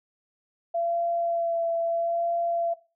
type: tone with vibrato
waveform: sine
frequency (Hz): 677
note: E5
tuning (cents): +46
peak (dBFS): -24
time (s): 0.74-2.74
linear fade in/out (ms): 10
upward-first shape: sine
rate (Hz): 0.76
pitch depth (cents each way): 17
effects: noise-tail reverb RT60 0.3 s tail -17 dB re dry